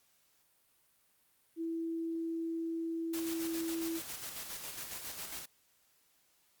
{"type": "tone", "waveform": "sine", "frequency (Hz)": 329.6, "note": "E4", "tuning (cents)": 0, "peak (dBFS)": -34, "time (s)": [1.56, 4.01], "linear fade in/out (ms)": 50}
{"type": "noise with tremolo", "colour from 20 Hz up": "white", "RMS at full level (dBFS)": -42, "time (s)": [3.13, 5.46], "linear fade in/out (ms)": 10, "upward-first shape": "square", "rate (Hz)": 7.3, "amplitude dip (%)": 40}
{"effects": ["white hiss -71 dBFS RMS until 6.6 s", "Opus 48 kbps"]}